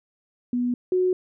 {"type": "tone pair in turn", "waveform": "sine", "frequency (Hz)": [245, 367.1], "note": ["B3", "F#4"], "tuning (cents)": [-14, -14], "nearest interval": "perfect fifth", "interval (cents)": 700, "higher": "second", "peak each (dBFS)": [-21, -18], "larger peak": "second", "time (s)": [[0.53, 0.74], [0.92, 1.13]], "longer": "neither", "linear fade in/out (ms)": 2, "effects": []}